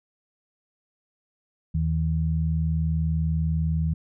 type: tone pair together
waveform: sine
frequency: 79.95 / 159.9 Hz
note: D#2 / D#3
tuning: +48 / +48 cents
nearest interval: octave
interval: 1200 cents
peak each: -24 dBFS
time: 1.74-3.94 s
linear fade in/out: 10 ms
effects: none